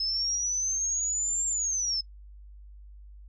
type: linear two-way sweep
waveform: sine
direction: up then down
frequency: 5160 to 7430 to 5160 Hz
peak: -26 dBFS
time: 0-2.01 s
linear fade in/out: 5 ms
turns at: 1.46 s
effects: noise-tail reverb RT60 0.1 s tail -23 dB re dry + added 50 Hz sine -45 dBFS peak until 3.28 s